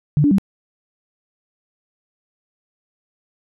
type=tone with pitch steps; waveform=sine; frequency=147.4 / 289.5 / 195.4 Hz; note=D3 / D4 / G3; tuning=+7 / -25 / -5 cents; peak=-11 dBFS; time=0.17-0.383 s; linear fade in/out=0 ms; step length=71 ms; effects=none